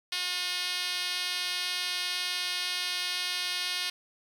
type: tone with band-pass filter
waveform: 5% pulse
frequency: 359.6 Hz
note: F#4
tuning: 49 cents flat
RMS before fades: -32 dBFS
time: 0.12-3.9 s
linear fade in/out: 5 ms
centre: 4700 Hz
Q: 0.99
effects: 8-bit